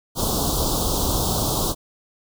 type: band-stop noise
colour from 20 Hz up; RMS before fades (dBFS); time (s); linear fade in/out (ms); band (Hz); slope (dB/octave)
pink; -22; 0.15-1.75; 50; 1200 to 3400; 48
effects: none